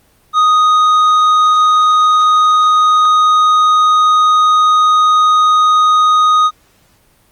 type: tone with tanh clipping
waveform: triangle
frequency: 1245 Hz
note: D#6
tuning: 1 cent sharp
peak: -8 dBFS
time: 0.33-6.51 s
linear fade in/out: 50 ms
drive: 11 dB
effects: pink hiss -52 dBFS RMS until 7.31 s + Opus 24 kbps